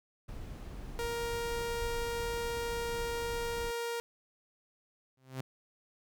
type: noise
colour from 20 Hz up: brown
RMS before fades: -42 dBFS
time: 0.28-3.71 s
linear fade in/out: 10 ms
type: tone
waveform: sawtooth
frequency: 468.9 Hz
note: A#4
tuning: 10 cents sharp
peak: -30 dBFS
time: 0.99-4 s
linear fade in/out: 0 ms
type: tone with exponential growth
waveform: sawtooth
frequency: 130.81 Hz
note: C3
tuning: in tune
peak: -30 dBFS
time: 5.17-5.41 s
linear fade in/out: 5 ms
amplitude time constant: 51 ms
effects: none